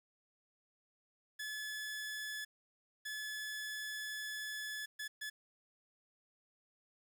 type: tone bursts at uneven times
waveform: sawtooth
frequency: 1717 Hz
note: A6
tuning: 43 cents flat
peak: -37 dBFS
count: 4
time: 1.39-2.45 / 3.05-4.86 / 4.99-5.08 / 5.21-5.3 s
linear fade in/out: 10 ms
effects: 11-bit